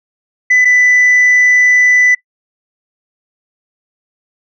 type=tone pair in turn; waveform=sine; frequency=2000 / 1990 Hz; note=B6 / B6; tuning=+21 / +13 cents; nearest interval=unison; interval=8 cents; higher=first; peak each=-4 dBFS; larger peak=neither; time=0.5-0.65 / 0.65-2.15 s; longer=second; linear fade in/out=10 ms; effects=noise-tail reverb RT60 0.1 s tail -20 dB re dry + tanh soft clip ceiling -4 dBFS